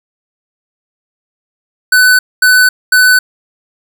square tone bursts, 1502 Hz, F#6, 26 cents sharp, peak -5 dBFS, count 3, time 1.92-3.19 s, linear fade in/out 5 ms, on 270 ms, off 230 ms, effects 7-bit

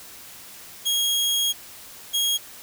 sawtooth tone pair in turn, 3281 / 3281 Hz, G#7 / G#7, -22 / -22 cents, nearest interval unison, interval 0 cents, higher neither, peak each -17 dBFS, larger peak neither, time 0.85-1.53 / 2.13-2.38 s, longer first, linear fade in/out 20 ms, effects white hiss -43 dBFS RMS until 2.62 s

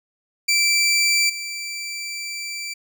20% pulse tone with level steps, 2336 Hz, D7, 10 cents flat, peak -11 / -23 dBFS, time 0.48-2.74 s, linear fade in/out 10 ms, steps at 1.29 s, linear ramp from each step 10 ms, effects none

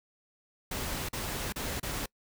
pink noise with dropouts, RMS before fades -35 dBFS, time 0.71-2.06 s, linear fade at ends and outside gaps 5 ms, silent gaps 1.088-1.13 / 1.525-1.559 / 1.799-1.829 s, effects noise-tail reverb RT60 0.1 s tail -26 dB re dry

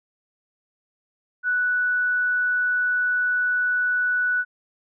sine tone, 1480 Hz, F#6, in tune, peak -19 dBFS, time 1.43-4.45 s, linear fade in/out 50 ms, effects none

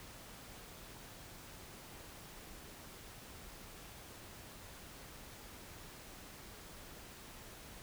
silence, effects pink hiss -53 dBFS RMS until 7.82 s

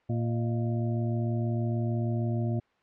harmonic tone with a mistuned harmonic, 116 Hz, A#2, 8 cents flat, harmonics 1 / 2 / 3 / 5 / 6, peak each -27 / -33 / -37 / -41 / -43 dBFS, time 0.09-2.6 s, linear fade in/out 10 ms, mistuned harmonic 5, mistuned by +86 cents, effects white hiss -67 dBFS RMS until 2.82 s + low-pass 2000 Hz 12 dB/octave

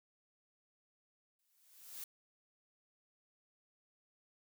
blue noise with exponential growth, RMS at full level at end -44 dBFS, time 1.39-2.04 s, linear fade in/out 2 ms, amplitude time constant 140 ms, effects none

